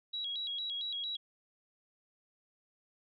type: tone with vibrato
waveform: sine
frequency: 3585 Hz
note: A7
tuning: 32 cents sharp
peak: -35 dBFS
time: 0.13-1.17 s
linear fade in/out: 10 ms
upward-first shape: square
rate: 4.4 Hz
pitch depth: 140 cents each way
effects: none